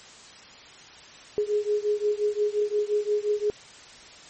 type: beating tone pair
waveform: sine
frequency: 415.3 / 421 Hz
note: G#4 / G#4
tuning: 0 / +24 cents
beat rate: 5.7 Hz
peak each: -25 / -26 dBFS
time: 1.38-3.5 s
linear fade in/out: 0 ms
effects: white hiss -47 dBFS RMS until 4.29 s + MP3 32 kbps